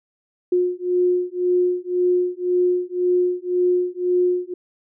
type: beating tone pair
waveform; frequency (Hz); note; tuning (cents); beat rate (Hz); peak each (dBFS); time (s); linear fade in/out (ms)
sine; 358.3 / 360.2; F4 / F#4; +44 / -46; 1.9; -20; 0.52-4.54; 5
effects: none